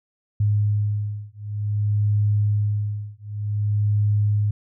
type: beating tone pair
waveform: sine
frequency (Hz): 103.83 / 104.37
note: G#2 / G#2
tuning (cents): 0 / +9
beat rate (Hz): 0.54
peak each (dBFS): -22 / -22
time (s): 0.4-4.51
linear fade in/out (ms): 5
effects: none